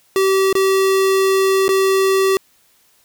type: tone with dropouts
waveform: square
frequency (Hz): 385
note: G4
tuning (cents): -31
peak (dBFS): -13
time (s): 0.16-2.37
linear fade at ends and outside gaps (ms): 1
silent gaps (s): 0.528-0.552 / 1.681-1.69
effects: white hiss -56 dBFS RMS until 3.04 s